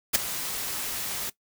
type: noise with ADSR envelope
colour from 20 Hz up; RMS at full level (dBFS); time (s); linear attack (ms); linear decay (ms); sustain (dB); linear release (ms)
white; -18; 0.13-1.3; 23; 11; -14; 8
effects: noise-tail reverb RT60 0.1 s tail -18 dB re dry